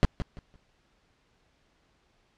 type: noise with echo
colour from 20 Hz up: brown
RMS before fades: -17 dBFS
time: 0.03-0.05 s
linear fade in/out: 0 ms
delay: 170 ms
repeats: 3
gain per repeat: -12 dB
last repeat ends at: 0.56 s
effects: pink hiss -68 dBFS RMS until 2.37 s + low-pass 5000 Hz 12 dB/octave